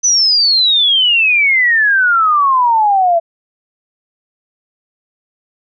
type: exponential sweep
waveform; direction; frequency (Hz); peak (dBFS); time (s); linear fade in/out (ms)
sine; down; 6080 to 660; -8; 0.03-3.2; 20
effects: none